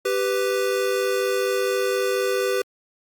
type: tone pair together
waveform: square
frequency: 392.1 / 496.3 Hz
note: G4 / B4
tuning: 0 / +8 cents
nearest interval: major third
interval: 408 cents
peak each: -24 / -24 dBFS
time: 0.05-2.62 s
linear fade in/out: 5 ms
effects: Opus 48 kbps